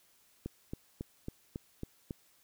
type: click train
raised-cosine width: 3 ms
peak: -25 dBFS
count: 7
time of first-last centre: 0.46-2.108 s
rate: 3.64 Hz
effects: white hiss -67 dBFS RMS until 2.43 s